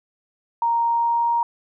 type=tone with pitch glide; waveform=sine; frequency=932.3 to 938.2 Hz; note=A#5 to A#5; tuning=0 to +11 cents; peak=-17 dBFS; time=0.62-1.43 s; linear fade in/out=2 ms; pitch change=+11 cents; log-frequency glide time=0.85-1.31 s; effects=none